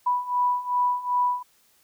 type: beating tone pair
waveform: sine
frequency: 984 / 986.6 Hz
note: B5 / B5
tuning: -7 / -2 cents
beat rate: 2.6 Hz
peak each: -26 / -23 dBFS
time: 0.06-1.43 s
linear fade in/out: 10 ms
effects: white hiss -62 dBFS RMS until 1.83 s